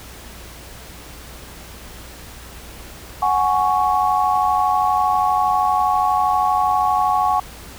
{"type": "chord", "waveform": "sine", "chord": "F# suspended second", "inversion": "none", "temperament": "just", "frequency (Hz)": [740, 832.5, 1110], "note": ["F#5", "G#5", "C#6"], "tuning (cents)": [0, 4, 2], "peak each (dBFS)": -19, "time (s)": [3.22, 7.4], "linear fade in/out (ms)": 5, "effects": ["added 60 Hz sine -41 dBFS peak until 7.78 s", "pink hiss -39 dBFS RMS until 7.78 s"]}